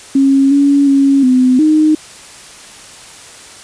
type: tone with pitch steps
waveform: sine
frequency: 272.6 / 282 / 275.7 / 254.6 / 308.7 Hz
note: C#4 / C#4 / C#4 / C4 / D#4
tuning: -29 / +30 / -9 / -47 / -14 cents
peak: -6 dBFS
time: 0.15-1.95 s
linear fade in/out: 5 ms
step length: 360 ms
effects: white hiss -35 dBFS RMS until 3.63 s + resampled to 22050 Hz